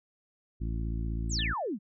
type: harmonic tone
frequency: 55.9 Hz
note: A1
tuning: 28 cents sharp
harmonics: 1 / 2 / 3 / 4 / 5 / 6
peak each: -31 / -37 / -41 / -43 / -45 / -47 dBFS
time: 0.6-1.54 s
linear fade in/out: 20 ms
type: exponential sweep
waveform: sine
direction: down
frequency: 8570 to 176 Hz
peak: -30 dBFS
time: 1.29-1.79 s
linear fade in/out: 50 ms
type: tone with exponential decay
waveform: sine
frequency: 1761 Hz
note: A6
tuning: 1 cent sharp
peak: -35 dBFS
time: 1.39-1.69 s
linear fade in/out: 1 ms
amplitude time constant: 64 ms
effects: none